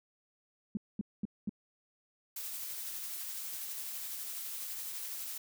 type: tone bursts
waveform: sine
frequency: 207.7 Hz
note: G#3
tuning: in tune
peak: -31 dBFS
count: 4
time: 0.75-1.494 s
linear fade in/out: 2 ms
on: 21 ms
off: 220 ms
type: noise with tremolo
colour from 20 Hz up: blue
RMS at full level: -40 dBFS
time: 2.36-5.38 s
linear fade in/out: 5 ms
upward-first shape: triangle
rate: 12 Hz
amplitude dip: 25%
effects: none